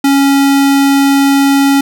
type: tone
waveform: square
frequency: 277.2 Hz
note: C#4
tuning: in tune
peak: -7 dBFS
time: 0.04-1.81 s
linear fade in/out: 5 ms
effects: none